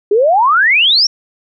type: exponential sweep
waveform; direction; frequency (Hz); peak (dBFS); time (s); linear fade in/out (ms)
sine; up; 392.1 to 5670; -7; 0.11-1.07; 5
effects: none